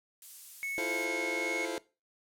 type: noise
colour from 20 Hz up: violet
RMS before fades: -44 dBFS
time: 0.22-1.05 s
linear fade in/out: 2 ms
type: tone with pitch glide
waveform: triangle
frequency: 2204 to 2182 Hz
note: C#7 to C#7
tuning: -11 to -28 cents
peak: -31 dBFS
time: 0.63-1.65 s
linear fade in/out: 0 ms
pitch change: -17 cents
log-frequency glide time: 0.84-0.99 s
type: chord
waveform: sawtooth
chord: F major seventh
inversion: third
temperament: just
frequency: 327.4 / 349.2 / 436.5 / 523.8 Hz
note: E4 / F4 / A4 / C5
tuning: -12 / 0 / -14 / +2 cents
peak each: -35 dBFS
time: 0.78-1.78 s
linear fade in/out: 0 ms
effects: noise-tail reverb RT60 0.3 s tail -20 dB re dry + low-pass 12000 Hz 12 dB/octave

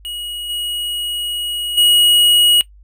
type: tone with level steps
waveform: square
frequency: 2901 Hz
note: F#7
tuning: 35 cents flat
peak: -25 / -21 / -10 dBFS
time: 0.05-2.61 s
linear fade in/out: 0 ms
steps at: 0.49 / 1.77 s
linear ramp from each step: 10 ms
effects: noise-tail reverb RT60 0.1 s tail -19 dB re dry + added 50 Hz sine -41 dBFS peak until 2.83 s

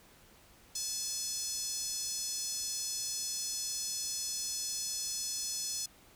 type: tone with high-pass filter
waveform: 5% pulse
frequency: 861 Hz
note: A5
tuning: 38 cents flat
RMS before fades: -37 dBFS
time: 0.75-5.86 s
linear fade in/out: 5 ms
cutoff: 5400 Hz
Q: 2.3
effects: pink hiss -60 dBFS RMS until 6.15 s

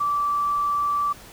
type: tone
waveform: sine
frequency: 1162 Hz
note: D6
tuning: 19 cents flat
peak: -20 dBFS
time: 0-1.13 s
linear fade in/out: 10 ms
effects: pink hiss -45 dBFS RMS until 1.32 s

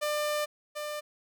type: tone pair in turn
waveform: sawtooth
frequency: 597 / 597 Hz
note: D5 / D5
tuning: +28 / +28 cents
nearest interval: unison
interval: 0 cents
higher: neither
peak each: -24 / -30 dBFS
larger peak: first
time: 0.01-0.46 / 0.75-1.01 s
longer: first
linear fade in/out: 20 ms
effects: none

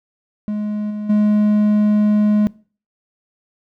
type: tone with level steps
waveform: triangle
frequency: 210 Hz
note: G#3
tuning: 19 cents sharp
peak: -17 / -20 / -9 dBFS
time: 0.48-2.47 s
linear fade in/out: 0 ms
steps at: 0.9 / 1.09 s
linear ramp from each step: 10 ms
effects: noise-tail reverb RT60 0.4 s tail -22 dB re dry

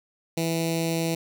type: tone with notch filter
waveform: 10% pulse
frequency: 164.81 Hz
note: E3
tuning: in tune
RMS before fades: -26 dBFS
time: 0.37-1.15 s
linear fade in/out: 5 ms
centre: 1200 Hz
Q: 0.51
effects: none

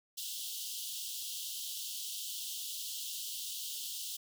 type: high-pass noise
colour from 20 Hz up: pink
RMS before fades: -41 dBFS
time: 0.17-4.17 s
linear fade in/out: 10 ms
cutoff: 2900 Hz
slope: 96 dB/octave
effects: none

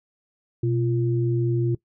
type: tone pair together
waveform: sine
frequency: 123.47 / 345.1 Hz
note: B2 / F4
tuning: 0 / -21 cents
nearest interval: octave + tritone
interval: 1779 cents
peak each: -21 / -25 dBFS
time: 0.63-1.75 s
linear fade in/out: 5 ms
effects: noise-tail reverb RT60 0.1 s tail -20 dB re dry

